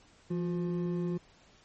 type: tone pair together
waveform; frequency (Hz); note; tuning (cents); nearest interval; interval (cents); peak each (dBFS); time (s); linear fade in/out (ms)
triangle; 171.6 / 356.1; F3 / F4; -30 / +34; octave + minor second; 1264; -29 / -33; 0.3-1.18; 10
effects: pink hiss -61 dBFS RMS until 1.64 s + MP3 32 kbps